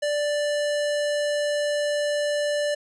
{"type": "tone", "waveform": "square", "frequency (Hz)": 587.3, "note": "D5", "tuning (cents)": 0, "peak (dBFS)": -23, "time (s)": [0.02, 2.75], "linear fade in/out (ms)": 10, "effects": ["resampled to 22050 Hz"]}